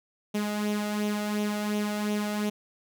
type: tone with flanger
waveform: sawtooth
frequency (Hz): 208.9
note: G#3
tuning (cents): +10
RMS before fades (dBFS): -29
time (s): 0.34-2.5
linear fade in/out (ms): 10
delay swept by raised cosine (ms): 0.31 to 1.51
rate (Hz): 2.8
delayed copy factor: +0.55
effects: none